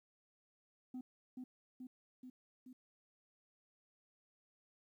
sine tone with echo, 254 Hz, B3, 49 cents sharp, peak -40 dBFS, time 0.94-1.01 s, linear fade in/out 5 ms, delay 430 ms, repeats 4, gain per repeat -3 dB, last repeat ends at 2.73 s, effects tanh soft clip ceiling -42 dBFS + 13-bit

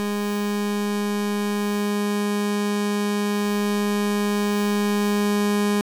30% pulse tone with level ramp, 205.8 Hz, G#3, 16 cents flat, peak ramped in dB -20 to -16 dBFS, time 0-5.81 s, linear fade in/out 0 ms, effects resampled to 32000 Hz + 7-bit

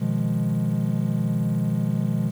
triangle chord, F half-diminished seventh, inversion second, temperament equal, 123.47 / 155.56 / 174.61 / 207.7 Hz, Cb3 / Eb3 / F3 / Ab3, 0 / 0 / 0 / 0 cents, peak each -24 dBFS, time 0-2.31 s, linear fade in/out 20 ms, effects tanh soft clip ceiling -10 dBFS + 8-bit

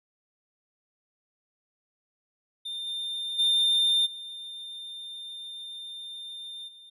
triangle tone with level steps, 3607 Hz, A7, 42 cents sharp, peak -31 / -29 / -19 / -36 / -46 dBFS, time 2.65-6.9 s, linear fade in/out 10 ms, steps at 2.86 / 3.38 / 4.05 / 6.67 s, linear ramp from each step 20 ms, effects resampled to 32000 Hz

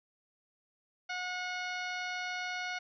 harmonic tone, 727 Hz, F#5, 31 cents flat, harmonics 1 / 2 / 3 / 4 / 5 / 6 / 7 / 8, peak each -41 / -39 / -40 / -47 / -50 / -48 / -55 / -52 dBFS, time 1.09-2.79 s, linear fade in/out 10 ms, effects none

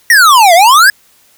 square exponential two-way sweep, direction down then up, 1938 to 653 to 1715 Hz, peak -3 dBFS, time 0.1-0.9 s, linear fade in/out 2 ms, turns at 0.54 s, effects white hiss -48 dBFS RMS until 1.37 s

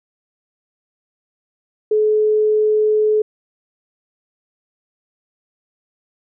sine tone, 428 Hz, A4, 48 cents flat, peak -12 dBFS, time 1.91-3.22 s, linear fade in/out 5 ms, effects none

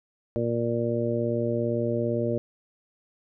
harmonic tone, 117.6 Hz, A#2, 16 cents sharp, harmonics 1 / 2 / 3 / 4 / 5, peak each -30 / -30 / -30 / -30 / -30 dBFS, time 0.36-2.38 s, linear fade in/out 0 ms, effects none

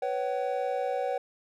triangle chord, B suspended second, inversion none, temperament equal with one note detuned, 493.9 / 554.4 / 759 Hz, B4 / C#5 / F#5, 0 / 0 / +44 cents, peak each -30 dBFS, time 0.02-1.18 s, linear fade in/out 5 ms, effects none

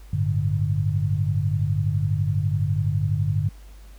sine chord, G suspended second, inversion none, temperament equal, 98 / 110 / 146.83 Hz, G2 / A2 / D3, 0 / 0 / 0 cents, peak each -23 / -26 / -24 dBFS, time 0.13-3.49 s, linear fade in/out 5 ms, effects added 50 Hz sine -41 dBFS peak until 3.98 s + pink hiss -55 dBFS RMS until 3.98 s

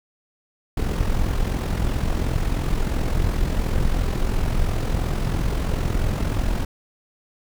brown noise with amplitude modulation, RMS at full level -19 dBFS, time 0.77-6.65 s, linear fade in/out 5 ms, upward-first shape sine, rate 42.9 Hz, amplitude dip 55%, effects none

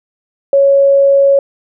sine tone, 554.4 Hz, C#5, in tune, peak -5 dBFS, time 0.53-1.39 s, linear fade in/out 2 ms, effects none

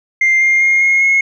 sine tone with pitch steps, 2099 / 2116 / 2133 / 2151 / 2168 Hz, C7 / C7 / C7 / C7 / C#7, +5 / +19 / +33 / +47 / -39 cents, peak -7 dBFS, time 0.21-1.21 s, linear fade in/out 5 ms, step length 200 ms, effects tanh soft clip ceiling -6 dBFS

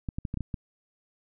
clicks, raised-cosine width 5 ms, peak -19 dBFS, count 7, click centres 0.088 / 0.185 / 0.252 / 0.341 / 0.373 / 0.407 / 0.542 s, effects none

